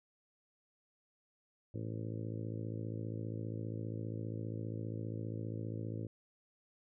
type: harmonic tone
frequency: 55 Hz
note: A1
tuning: in tune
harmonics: 2 / 3 / 4 / 5 / 6 / 7 / 8 / 9 / 10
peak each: -40 / -47 / -49 / -48 / -48 / -54 / -53 / -53 / -57 dBFS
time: 1.74-6.07 s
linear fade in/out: 5 ms
effects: none